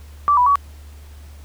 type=tone with pitch steps; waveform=sine; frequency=1162 / 986 / 1132 Hz; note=D6 / B5 / C#6; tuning=-19 / -3 / +36 cents; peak=-11 dBFS; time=0.28-0.556 s; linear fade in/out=0 ms; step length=92 ms; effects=added 73 Hz sine -37 dBFS peak until 1.44 s + pink hiss -50 dBFS RMS until 1.44 s